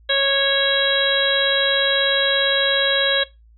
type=harmonic tone; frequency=551 Hz; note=C#5; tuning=11 cents flat; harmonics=1 / 2 / 3 / 4 / 5 / 6 / 7; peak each=-21 / -32 / -21 / -29 / -31 / -21 / -21 dBFS; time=0.09-3.24 s; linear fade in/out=10 ms; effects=noise-tail reverb RT60 0.2 s tail -18 dB re dry + added 56 Hz sine -47 dBFS peak until 3.57 s